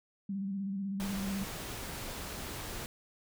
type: tone with vibrato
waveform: sine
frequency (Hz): 196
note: G3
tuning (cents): 0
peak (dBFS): -33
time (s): 0.29-1.44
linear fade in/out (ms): 5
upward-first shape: square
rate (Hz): 16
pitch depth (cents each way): 37
type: noise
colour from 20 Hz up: pink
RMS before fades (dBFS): -41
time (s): 1-2.86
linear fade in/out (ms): 0
effects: none